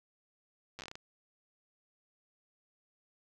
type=slowing click train; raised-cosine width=0.2 ms; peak=-27 dBFS; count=9; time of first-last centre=0.79-0.955 s; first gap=8 ms; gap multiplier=1.26; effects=none